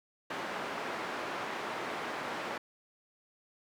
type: band-pass noise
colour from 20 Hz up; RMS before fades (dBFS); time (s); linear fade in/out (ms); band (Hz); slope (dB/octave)
white; -38; 0.3-2.58; 5; 230 to 1500; 12
effects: none